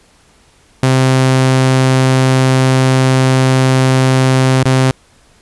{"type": "tone with dropouts", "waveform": "sawtooth", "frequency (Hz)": 130.81, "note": "C3", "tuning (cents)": 0, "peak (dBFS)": -4, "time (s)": [0.83, 4.91], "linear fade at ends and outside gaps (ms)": 2, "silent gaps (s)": [4.633, 4.655], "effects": ["pink hiss -49 dBFS RMS until 5.41 s", "resampled to 24000 Hz"]}